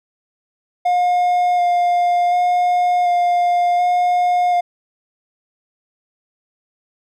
triangle tone with vibrato, 710 Hz, F5, 28 cents sharp, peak -11 dBFS, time 0.85-4.61 s, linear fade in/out 10 ms, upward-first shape square, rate 0.68 Hz, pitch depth 11 cents each way, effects none

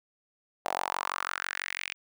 sawtooth tone with high-pass filter sweep, 46 Hz, F#1, 9 cents flat, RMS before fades -34 dBFS, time 0.65-1.94 s, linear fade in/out 0 ms, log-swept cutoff 710 to 2500 Hz, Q 3.8, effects none

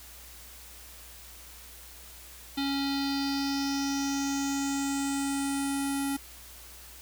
square tone with low-pass filter sweep, 277.2 Hz, C#4, in tune, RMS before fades -30 dBFS, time 2.57-6.17 s, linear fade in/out 10 ms, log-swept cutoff 3900 to 11000 Hz, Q 5.4, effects added 60 Hz sine -52 dBFS peak until 7.01 s + white hiss -49 dBFS RMS until 7.01 s

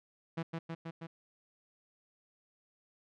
sawtooth tone with echo, 164.81 Hz, E3, in tune, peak -30 dBFS, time 0.37-0.43 s, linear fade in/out 10 ms, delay 160 ms, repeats 4, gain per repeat -2 dB, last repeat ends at 1.07 s, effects low-pass 3000 Hz 12 dB/octave

